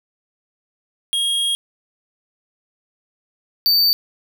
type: tone pair in turn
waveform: square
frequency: 3265 / 4588 Hz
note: G#7 / D8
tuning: -30 / -41 cents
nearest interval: tritone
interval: 589 cents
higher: second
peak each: -18 / -13 dBFS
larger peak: second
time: 1.13-1.55 / 3.66-3.93 s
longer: first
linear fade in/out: 0 ms
effects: none